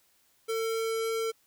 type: tone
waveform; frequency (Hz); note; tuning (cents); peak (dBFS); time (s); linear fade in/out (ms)
square; 450.2; A4; +40; -29; 0.48-1.32; 20
effects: white hiss -67 dBFS RMS until 1.46 s